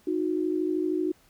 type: tone pair together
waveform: sine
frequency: 311.1 / 364 Hz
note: D#4 / F#4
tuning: 0 / -28 cents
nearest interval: minor third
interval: 272 cents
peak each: -27 dBFS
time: 0.07-1.12 s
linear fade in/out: 5 ms
effects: pink hiss -61 dBFS RMS until 1.29 s